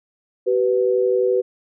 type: tone pair together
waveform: sine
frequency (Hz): 382.3 / 493.9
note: G4 / B4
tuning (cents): -43 / 0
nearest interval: major third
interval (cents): 443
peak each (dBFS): -18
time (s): 0.46-1.42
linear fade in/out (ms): 20
effects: none